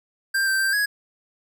square tone with pitch steps, 1584 / 1562 / 1573 / 1666 Hz, G6 / G6 / G6 / G#6, +18 / -7 / +6 / +5 cents, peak -20 dBFS, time 0.34-0.86 s, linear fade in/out 10 ms, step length 130 ms, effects none

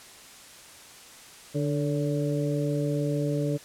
harmonic tone with a mistuned harmonic, 146.83 Hz, D3, in tune, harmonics 1 / 2 / 3 / 4, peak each -27 / -30 / -32 / -33 dBFS, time 1.54-3.58 s, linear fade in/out 20 ms, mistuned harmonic 4, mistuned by -47 cents, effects white hiss -48 dBFS RMS until 3.64 s + low-pass 10000 Hz 12 dB/octave

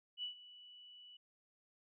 sine tone with ADSR envelope, 2957 Hz, F#7, 2 cents flat, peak -38 dBFS, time 0.17-1.17 s, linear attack 61 ms, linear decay 110 ms, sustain -17 dB, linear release 6 ms, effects none

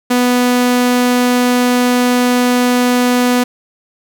sawtooth tone, 246.9 Hz, B3, in tune, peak -6 dBFS, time 0.1-3.44 s, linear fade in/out 10 ms, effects none

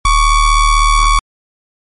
square ring-modulated tone, 573 Hz, D5, 43 cents flat, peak -5 dBFS, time 0.05-1.19 s, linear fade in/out 2 ms, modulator 535 Hz, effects MP3 48 kbps

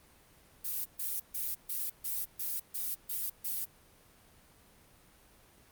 violet noise bursts, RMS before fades -35 dBFS, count 9, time 0.64-3.65 s, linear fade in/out 10 ms, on 210 ms, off 140 ms, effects pink hiss -61 dBFS RMS until 5.71 s + Opus 32 kbps

